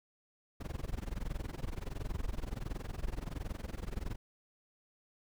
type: noise with amplitude modulation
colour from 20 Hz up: brown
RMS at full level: -35 dBFS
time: 0.6-4.16 s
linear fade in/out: 10 ms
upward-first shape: sine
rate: 21.4 Hz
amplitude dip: 95%
effects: none